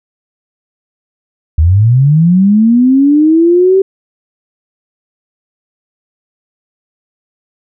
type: linear sweep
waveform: sine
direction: up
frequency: 73.42 to 390 Hz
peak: -4 dBFS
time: 1.58-3.82 s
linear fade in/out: 5 ms
effects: none